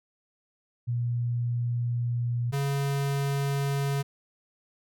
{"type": "tone pair in turn", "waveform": ["sine", "square"], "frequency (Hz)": [119.9, 139.74], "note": ["A#2", "C#3"], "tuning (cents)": [49, 14], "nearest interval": "minor third", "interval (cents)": 265, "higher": "second", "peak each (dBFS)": [-25, -26], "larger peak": "first", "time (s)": [[0.87, 2.52], [2.52, 4.03]], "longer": "first", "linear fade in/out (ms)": 20, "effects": []}